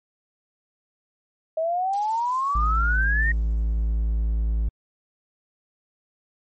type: exponential sweep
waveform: sine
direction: up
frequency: 630 to 1880 Hz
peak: -21 dBFS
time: 1.57-3.32 s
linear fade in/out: 5 ms
type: noise with exponential decay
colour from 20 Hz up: violet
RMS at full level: -34 dBFS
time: 1.93-4.42 s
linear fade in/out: 5 ms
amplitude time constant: 540 ms
type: tone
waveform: triangle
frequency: 55 Hz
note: A1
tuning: in tune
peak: -18 dBFS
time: 2.55-4.69 s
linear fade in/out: 5 ms
effects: MP3 32 kbps